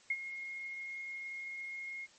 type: tone with ADSR envelope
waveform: sine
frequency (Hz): 2150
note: C7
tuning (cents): +47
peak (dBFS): -28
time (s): 0.1-2.07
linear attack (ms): 5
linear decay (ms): 50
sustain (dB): -12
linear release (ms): 31
effects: white hiss -62 dBFS RMS until 2.18 s + MP3 32 kbps